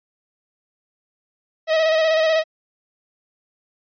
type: tone with vibrato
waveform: 45% pulse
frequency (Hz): 637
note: D#5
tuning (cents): +41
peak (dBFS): -15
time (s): 1.67-2.44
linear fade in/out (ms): 50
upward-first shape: square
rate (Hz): 16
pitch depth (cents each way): 28
effects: resampled to 11025 Hz